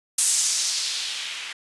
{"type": "noise with low-pass filter sweep", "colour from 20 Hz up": "violet", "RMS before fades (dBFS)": -25, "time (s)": [0.18, 1.53], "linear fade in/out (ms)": 5, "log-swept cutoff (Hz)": [8900, 2300], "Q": 1.7, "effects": ["resampled to 24000 Hz"]}